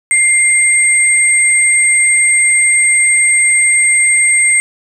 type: tone pair together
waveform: sine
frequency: 2103 / 8412 Hz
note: C7 / C9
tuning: +8 / +8 cents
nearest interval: 2 octaves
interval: 2400 cents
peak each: -10 dBFS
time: 0.11-4.6 s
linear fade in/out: 0 ms
effects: none